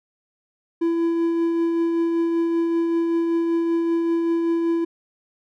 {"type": "tone with tremolo", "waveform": "triangle", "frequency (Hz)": 334.6, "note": "E4", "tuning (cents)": 26, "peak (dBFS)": -15, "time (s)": [0.81, 4.85], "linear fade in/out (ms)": 10, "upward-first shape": "triangle", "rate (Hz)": 5.2, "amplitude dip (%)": 30, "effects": []}